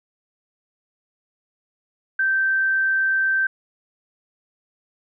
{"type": "tone", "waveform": "sine", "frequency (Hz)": 1558, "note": "G6", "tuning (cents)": -11, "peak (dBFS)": -17, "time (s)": [2.19, 3.47], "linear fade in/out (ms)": 5, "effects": []}